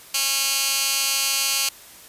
15% pulse tone with high-pass filter, 273.1 Hz, C#4, 26 cents flat, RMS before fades -22 dBFS, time 0.14-1.69 s, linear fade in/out 5 ms, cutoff 3700 Hz, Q 0.79, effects white hiss -45 dBFS RMS until 2.08 s + resampled to 32000 Hz

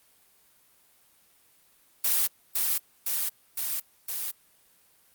blue noise with echo, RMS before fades -24 dBFS, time 2.04-2.27 s, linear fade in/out 5 ms, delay 510 ms, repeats 4, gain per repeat -2 dB, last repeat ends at 4.31 s, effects white hiss -62 dBFS RMS until 5.14 s + Opus 32 kbps

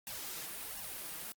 white noise with flanger, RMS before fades -43 dBFS, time 0.07-1.32 s, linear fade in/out 0 ms, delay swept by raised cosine 1.1 to 6.4 ms, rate 1.4 Hz, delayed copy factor +0.9, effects Opus 48 kbps

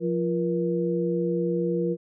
sine tone cluster, 175.2 / 345.8 / 477.8 Hz, F3 / F4 / A#4, +6 / -17 / +43 cents, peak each -27 dBFS, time 0-1.97 s, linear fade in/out 50 ms, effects none

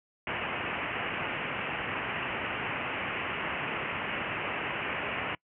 white low-pass noise, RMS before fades -34 dBFS, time 0.27-5.35 s, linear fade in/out 2 ms, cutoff 2900 Hz, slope 96 dB/octave, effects noise-tail reverb RT60 0.1 s tail -25 dB re dry + high-pass 80 Hz 12 dB/octave

